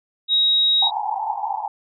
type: tone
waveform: sine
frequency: 3800 Hz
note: A#7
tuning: 33 cents sharp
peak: -14 dBFS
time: 0.28-0.91 s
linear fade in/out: 50 ms
type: band-pass noise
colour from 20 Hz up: pink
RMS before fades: -25 dBFS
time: 0.82-1.68 s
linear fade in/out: 5 ms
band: 780 to 910 Hz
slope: 96 dB/octave
effects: none